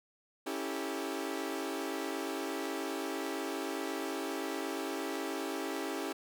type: chord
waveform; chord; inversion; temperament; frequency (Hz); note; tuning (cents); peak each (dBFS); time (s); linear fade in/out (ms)
sawtooth; A dominant seventh; first; equal with one note detuned; 277.2 / 326.4 / 392 / 440; C#4 / E4 / G4 / A4; 0 / -17 / 0 / 0; -36 / -36 / -36 / -40; 0.46-6.13; 10
effects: none